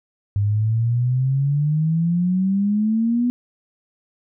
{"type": "exponential sweep", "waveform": "sine", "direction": "up", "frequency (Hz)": [100, 246.9], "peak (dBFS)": -16, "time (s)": [0.36, 3.3], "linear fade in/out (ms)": 0, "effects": []}